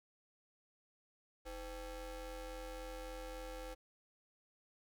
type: ring-modulated tone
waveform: 35% pulse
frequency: 276.8 Hz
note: C#4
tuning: 2 cents flat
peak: -40 dBFS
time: 1.45-3.75 s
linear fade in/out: 20 ms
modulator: 235 Hz
effects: none